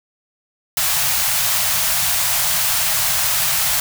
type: band-stop noise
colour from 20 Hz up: white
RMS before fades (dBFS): -18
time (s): 0.77-3.8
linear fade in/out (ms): 2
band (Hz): 180 to 580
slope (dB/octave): 96
effects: none